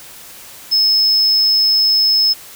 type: tone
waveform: triangle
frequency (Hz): 5200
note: E8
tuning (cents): -24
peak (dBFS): -9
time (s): 0.71-2.34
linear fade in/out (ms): 20
effects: white hiss -37 dBFS RMS until 2.55 s